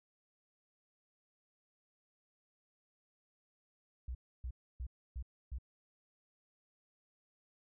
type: tone bursts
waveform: sine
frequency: 62 Hz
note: B1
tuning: 7 cents sharp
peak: -38 dBFS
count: 5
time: 4.08-5.585 s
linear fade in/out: 5 ms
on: 69 ms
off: 290 ms
effects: none